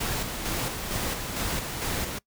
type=noise with tremolo; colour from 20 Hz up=pink; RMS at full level=-29 dBFS; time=0-2.19 s; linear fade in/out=10 ms; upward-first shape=square; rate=2.2 Hz; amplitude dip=40%; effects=noise-tail reverb RT60 0.1 s tail -23 dB re dry